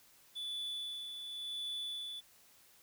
triangle tone with tremolo, 3466 Hz, A7, 27 cents flat, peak -36 dBFS, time 0.35-2.21 s, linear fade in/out 20 ms, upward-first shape sine, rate 0.91 Hz, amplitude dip 45%, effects white hiss -64 dBFS RMS until 2.82 s

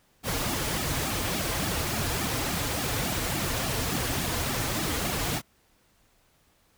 pink noise with flanger, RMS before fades -29 dBFS, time 0.23-5.42 s, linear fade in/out 50 ms, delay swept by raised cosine 1.9 to 5.5 ms, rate 3.5 Hz, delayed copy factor -1, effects pink hiss -65 dBFS RMS until 6.77 s

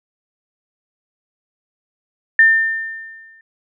sine tone with exponential decay, 1800 Hz, A6, 39 cents sharp, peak -5 dBFS, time 2.39-3.41 s, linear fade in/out 2 ms, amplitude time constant 220 ms, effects none

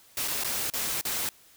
white noise with dropouts, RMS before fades -30 dBFS, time 0.17-1.29 s, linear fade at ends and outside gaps 2 ms, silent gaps 0.278-0.281 / 0.437-0.445 / 0.701-0.736 / 1.012-1.051 s, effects white hiss -57 dBFS RMS until 1.56 s

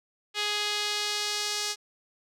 sawtooth tone with band-pass filter sweep, 416.5 Hz, G#4, 5 cents sharp, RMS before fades -30 dBFS, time 0.34-1.76 s, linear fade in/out 50 ms, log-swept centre 3500 to 5400 Hz, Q 1.6, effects none

